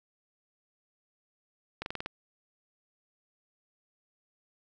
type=slowing click train; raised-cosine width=0.3 ms; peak=-19 dBFS; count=6; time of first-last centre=1.82-2.061 s; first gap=41 ms; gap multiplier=1.08; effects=none